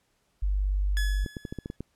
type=tone; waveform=sine; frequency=49 Hz; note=G1; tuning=in tune; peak=-23 dBFS; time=0.42-1.25 s; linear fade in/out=10 ms
type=tone with exponential decay; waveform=sawtooth; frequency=1700 Hz; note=G#6; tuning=40 cents sharp; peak=-26 dBFS; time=0.97-1.76 s; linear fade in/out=0 ms; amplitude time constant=170 ms
type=clicks; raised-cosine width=3 ms; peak=-21 dBFS; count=8; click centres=1.262 / 1.368 / 1.452 / 1.525 / 1.587 / 1.659 / 1.701 / 1.806 s
effects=pink hiss -71 dBFS RMS until 1.95 s + low-pass 12000 Hz 12 dB/octave